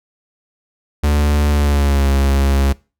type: tone with pitch glide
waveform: 45% pulse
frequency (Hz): 73.42 to 68.9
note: D2 to C#2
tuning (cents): 0 to -10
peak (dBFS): -12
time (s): 1.03-2.73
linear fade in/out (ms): 10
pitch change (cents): -110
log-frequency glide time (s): 1.5-2.08
effects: noise-tail reverb RT60 0.3 s tail -22 dB re dry